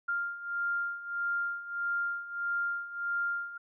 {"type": "beating tone pair", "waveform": "sine", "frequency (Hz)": [1396.9, 1398.5], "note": ["F6", "F6"], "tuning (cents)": [0, 2], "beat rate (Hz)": 1.6, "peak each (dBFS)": [-36, -32], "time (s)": [0.08, 3.58], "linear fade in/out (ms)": 10, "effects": []}